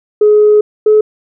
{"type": "tone pair in turn", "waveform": "sine", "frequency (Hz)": [421.2, 427.8], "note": ["G#4", "A4"], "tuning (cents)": [24, -49], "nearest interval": "unison", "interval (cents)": 27, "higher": "second", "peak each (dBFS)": -3, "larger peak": "neither", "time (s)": [[0.21, 0.61], [0.86, 1.01]], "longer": "first", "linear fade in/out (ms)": 5, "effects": ["tanh soft clip ceiling 0 dBFS"]}